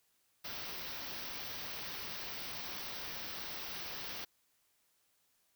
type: band-stop noise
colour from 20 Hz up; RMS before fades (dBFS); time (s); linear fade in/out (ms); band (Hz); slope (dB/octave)
white; -43; 0.44-4.25; 10; 5900 to 15000; 96
effects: white hiss -75 dBFS RMS until 5.55 s